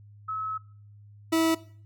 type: tone pair in turn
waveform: sine / 40% pulse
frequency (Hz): 1291 / 325.2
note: E6 / E4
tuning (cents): -37 / -23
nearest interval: 2 octaves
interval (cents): 2386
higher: first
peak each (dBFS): -29 / -20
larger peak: second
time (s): 0.28-0.58 / 1.32-1.55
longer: first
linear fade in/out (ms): 10
effects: noise-tail reverb RT60 0.5 s tail -19 dB re dry + added 103 Hz sine -48 dBFS peak until 1.85 s